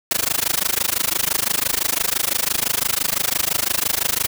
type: noise with amplitude modulation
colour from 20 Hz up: white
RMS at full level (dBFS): -17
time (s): 0.11-4.27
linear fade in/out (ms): 0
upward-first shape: sine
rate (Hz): 25.9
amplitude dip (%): 100
effects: none